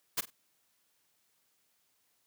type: noise with echo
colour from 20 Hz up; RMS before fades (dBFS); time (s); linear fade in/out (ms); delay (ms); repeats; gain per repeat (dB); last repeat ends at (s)
white; -31; 0.17-0.21; 10; 48; 2; -14; 0.306
effects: white hiss -74 dBFS RMS until 2.26 s + high-pass 80 Hz 12 dB/octave